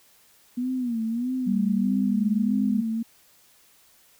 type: tone with vibrato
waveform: sine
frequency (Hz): 240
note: B3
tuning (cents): -49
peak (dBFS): -24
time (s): 0.57-3.03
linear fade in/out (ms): 10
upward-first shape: sine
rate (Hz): 1.6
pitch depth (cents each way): 130
type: tone with pitch glide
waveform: sine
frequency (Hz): 196 to 207.4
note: G3 to G#3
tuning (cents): 0 to -2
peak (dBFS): -22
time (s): 1.46-2.82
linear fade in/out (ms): 20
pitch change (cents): +98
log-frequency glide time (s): 1.78-2.49
effects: white hiss -58 dBFS RMS until 4.19 s